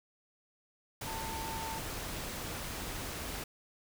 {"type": "tone in noise", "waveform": "sine", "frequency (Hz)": 895, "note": "A5", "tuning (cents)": 29, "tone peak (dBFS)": -40, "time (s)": [1.07, 1.79], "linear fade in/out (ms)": 5, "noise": "pink", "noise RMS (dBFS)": -40, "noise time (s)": [1.01, 3.44], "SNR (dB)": -3, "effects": []}